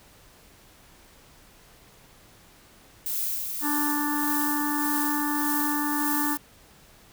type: noise with tremolo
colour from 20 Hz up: violet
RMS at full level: -28 dBFS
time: 3.06-6.37 s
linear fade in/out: 0 ms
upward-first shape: sine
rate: 1.7 Hz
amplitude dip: 40%
type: harmonic tone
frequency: 293.7 Hz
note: D4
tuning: in tune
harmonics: 1 / 3 / 4 / 5 / 6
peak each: -27 / -32 / -34 / -39 / -35 dBFS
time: 3.61-6.38 s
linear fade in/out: 50 ms
effects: pink hiss -54 dBFS RMS until 7.12 s